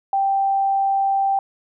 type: tone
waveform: sine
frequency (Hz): 784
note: G5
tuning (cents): 0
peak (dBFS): -16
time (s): 0.13-1.39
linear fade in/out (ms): 2
effects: none